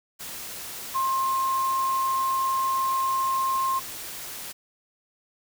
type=tone in noise; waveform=sine; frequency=1061 Hz; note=C6; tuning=24 cents sharp; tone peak=-22 dBFS; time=0.94-3.8 s; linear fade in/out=20 ms; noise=white; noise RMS=-37 dBFS; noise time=0.19-4.53 s; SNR=+12 dB; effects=none